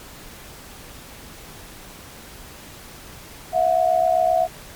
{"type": "tone pair together", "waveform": "sine", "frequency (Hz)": [657.3, 725], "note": ["E5", "F#5"], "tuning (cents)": [-5, -35], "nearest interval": "major second", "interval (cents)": 170, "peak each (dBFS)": -18, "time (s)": [3.52, 4.48], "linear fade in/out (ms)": 50, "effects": ["pink hiss -41 dBFS RMS until 4.75 s", "MP3 96 kbps"]}